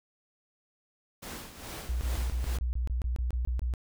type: noise with tremolo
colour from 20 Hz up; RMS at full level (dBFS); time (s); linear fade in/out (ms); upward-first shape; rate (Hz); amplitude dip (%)
pink; -40; 1.22-2.58; 10; sine; 2.4; 65
type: tone bursts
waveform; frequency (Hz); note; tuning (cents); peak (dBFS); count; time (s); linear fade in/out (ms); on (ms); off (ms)
sine; 60.9; B1; -24; -27; 13; 1.89-3.738; 0; 120; 24
effects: none